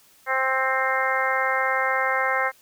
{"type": "harmonic tone", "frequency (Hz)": 263.3, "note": "C4", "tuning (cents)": 11, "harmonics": [2, 3, 4, 5, 6, 7, 8], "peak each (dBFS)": [-28, -28, -28, -28, -28, -28, -28], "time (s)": [0.26, 2.52], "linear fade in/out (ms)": 50, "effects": ["white hiss -56 dBFS RMS until 2.61 s"]}